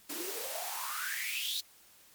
white noise with high-pass filter sweep, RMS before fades -37 dBFS, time 0.09-1.61 s, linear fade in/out 10 ms, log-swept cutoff 270 to 4100 Hz, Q 8.9, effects white hiss -60 dBFS RMS until 2.14 s + MP3 96 kbps

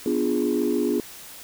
sine chord, B diminished seventh, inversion none, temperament equal, 246.9 / 293.7 / 349.2 / 415.3 Hz, B3 / D4 / F4 / Ab4, 0 / 0 / 0 / 0 cents, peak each -25 dBFS, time 0.06-1 s, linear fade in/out 2 ms, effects tanh soft clip ceiling -13 dBFS + white hiss -42 dBFS RMS until 1.43 s

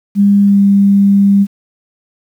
sine tone with pitch glide, 201.2 to 199.12 Hz, G3 to G3, +45 to +27 cents, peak -5 dBFS, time 0.15-1.47 s, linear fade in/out 50 ms, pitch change -18 cents, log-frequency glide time 0.42-0.6 s, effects 7-bit

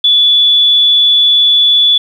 sine tone, 3443 Hz, A7, 38 cents flat, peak -5 dBFS, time 0.04-1.98 s, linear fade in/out 5 ms, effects 7-bit

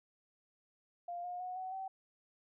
sine tone with pitch steps, 698.5 / 714.8 / 731.5 / 748.6 / 766.1 Hz, F5 / F5 / F#5 / F#5 / G5, 0 / +40 / -20 / +20 / -40 cents, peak -39 dBFS, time 1.08-1.88 s, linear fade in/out 5 ms, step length 160 ms, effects none

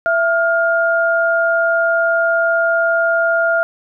sine tone pair together, 666 / 1411.2 Hz, E5 / F6, +18 / +18 cents, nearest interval octave + minor second, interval 1300 cents, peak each -15 dBFS, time 0.06-3.63 s, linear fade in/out 0 ms, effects none

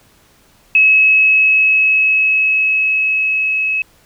sine tone with level ramp, 2574 Hz, E7, 42 cents flat, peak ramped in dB -6 to -14 dBFS, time 0.75-3.82 s, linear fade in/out 2 ms, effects pink hiss -51 dBFS RMS until 4.05 s

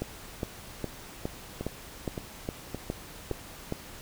two click trains, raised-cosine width 2 ms, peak -17 / -20 dBFS, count 10 / 4, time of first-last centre 0.02-3.724 / 1.61-3.315 s, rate 2.43 / 1.76 Hz, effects pink hiss -46 dBFS RMS until 4.01 s

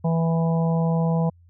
harmonic tone, 164.81 Hz, E3, in tune, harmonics 1 / 3 / 4 / 5 / 6, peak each -19 / -29 / -31 / -33 / -35 dBFS, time 0.04-1.3 s, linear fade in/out 10 ms, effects added 86 Hz sine -50 dBFS peak until 1.49 s

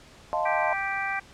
sine chord, F dominant seventh, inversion third, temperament equal with one note detuned, 622.3 / 698.5 / 880 / 1041.1 Hz, Eb5 / F5 / A5 / C6, 0 / 0 / 0 / -9 cents, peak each -29 / -29 / -29 / -31 dBFS, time 0.33-0.73 s, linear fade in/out 0 ms
harmonic tone, 392 Hz, G4, in tune, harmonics 2 / 3 / 4 / 5 / 6, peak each -32 / -36 / -32 / -33 / -33 dBFS, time 0.45-1.2 s, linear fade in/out 10 ms
effects pink hiss -51 dBFS RMS until 1.33 s + low-pass 7000 Hz 12 dB/octave

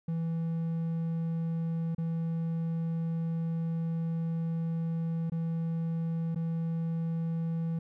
triangle tone with dropouts, 164.81 Hz, E3, in tune, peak -27 dBFS, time 0.08-7.79 s, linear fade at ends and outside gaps 5 ms, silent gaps 1.949-1.981 / 5.299-5.319 / 6.348-6.358 s, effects none

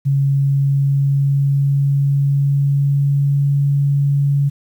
sine tone with pitch glide, 138.59 to 141.18 Hz, C#3 to C#3, 0 to +32 cents, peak -12 dBFS, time 0.05-4.5 s, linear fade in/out 20 ms, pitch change +32 cents, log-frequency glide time 0.3-3.64 s, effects 8-bit

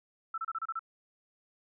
sine tone bursts, 1326 Hz, E6, 10 cents sharp, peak -32 dBFS, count 7, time 0.34-0.793 s, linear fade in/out 5 ms, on 39 ms, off 30 ms, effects none

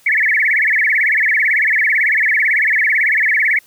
sine tone with vibrato, 1975.5 Hz, B6, in tune, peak -11 dBFS, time 0.06-3.59 s, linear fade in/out 5 ms, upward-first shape sine, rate 18 Hz, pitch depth 250 cents each way, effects white hiss -50 dBFS RMS until 3.66 s

